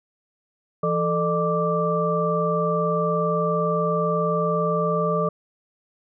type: tone cluster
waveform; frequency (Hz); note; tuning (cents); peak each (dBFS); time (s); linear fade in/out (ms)
sine; 168.5 / 441.1 / 604 / 1172; E3 / A4 / D5 / D6; +38 / +4 / +48 / -4; -25; 0.83-5.29; 5
effects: none